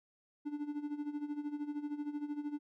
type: tone with tremolo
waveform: triangle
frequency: 293.7 Hz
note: D4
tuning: in tune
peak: -32 dBFS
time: 0.45-2.59 s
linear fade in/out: 20 ms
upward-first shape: sine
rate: 13 Hz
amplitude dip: 75%
effects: none